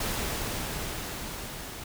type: noise with level ramp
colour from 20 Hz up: pink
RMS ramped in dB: -30 to -40 dBFS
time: 0-1.84 s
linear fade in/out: 5 ms
effects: none